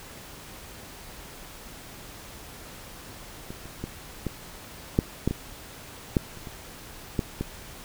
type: clicks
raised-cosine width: 3 ms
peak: -23 / -29 / -18 / -15 / -6 / -9 / -15 / -7 / -29 / -25 / -11 / -15 dBFS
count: 12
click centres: 3.505 / 3.656 / 3.84 / 4.267 / 4.989 / 5.276 / 5.31 / 6.168 / 6.373 / 6.472 / 7.192 / 7.41 s
effects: pink hiss -44 dBFS RMS until 7.84 s